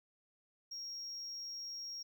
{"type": "tone", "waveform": "triangle", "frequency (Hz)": 5588, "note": "F8", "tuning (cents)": 0, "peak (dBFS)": -40, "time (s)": [0.71, 2.03], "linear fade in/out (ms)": 10, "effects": ["tanh soft clip ceiling -37 dBFS"]}